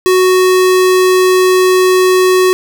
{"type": "tone", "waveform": "square", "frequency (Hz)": 370, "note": "F#4", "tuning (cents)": 0, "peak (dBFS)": -7, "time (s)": [0.06, 2.53], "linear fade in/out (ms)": 0, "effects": []}